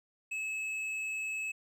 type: tone with hard clipping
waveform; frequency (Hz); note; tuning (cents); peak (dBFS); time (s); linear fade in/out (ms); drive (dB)
triangle; 2590; E7; -31; -35; 0.31-1.52; 10; 9
effects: none